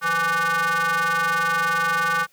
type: ring-modulated tone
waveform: square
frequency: 164.81 Hz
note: E3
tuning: in tune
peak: -17 dBFS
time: 0.01-2.27 s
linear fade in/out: 50 ms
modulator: 1330 Hz
effects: white hiss -60 dBFS RMS until 2.32 s + high-pass 60 Hz 12 dB/octave